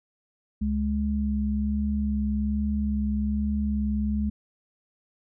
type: tone pair together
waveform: sine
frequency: 70.27 / 209.6 Hz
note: C#2 / G#3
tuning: +24 / +16 cents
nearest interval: octave + perfect fifth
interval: 1892 cents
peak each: -27 / -25 dBFS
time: 0.61-4.3 s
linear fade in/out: 10 ms
effects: none